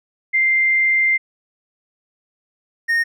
sine / triangle tone pair in turn, 2093 / 1848.2 Hz, C7 / A#6, 0 / -15 cents, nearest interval major second, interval 215 cents, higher first, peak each -13 dBFS, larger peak neither, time 0.33-1.18 / 2.88-3.04 s, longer first, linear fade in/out 20 ms, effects none

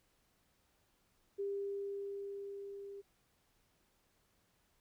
sine tone with level ramp, 399 Hz, G4, 31 cents sharp, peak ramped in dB -35 to -46 dBFS, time 1.38-3.02 s, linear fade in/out 20 ms, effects pink hiss -75 dBFS RMS until 4.8 s

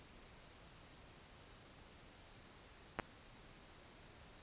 clicks, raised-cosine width 0.5 ms, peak -23 dBFS, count 2, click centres 2.989 / 2.998 s, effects pink hiss -60 dBFS RMS until 4.42 s + resampled to 8000 Hz

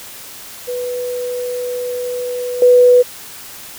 sine tone with level steps, 493.9 Hz, B4, in tune, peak -19 / -5 dBFS, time 0.67-3.03 s, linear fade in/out 20 ms, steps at 2.62 s, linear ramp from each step 2 ms, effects white hiss -34 dBFS RMS until 3.78 s

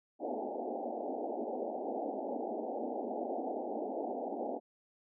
white band-pass noise, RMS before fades -38 dBFS, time 0.19-4.6 s, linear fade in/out 50 ms, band 220 to 820 Hz, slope 96 dB/octave, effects none

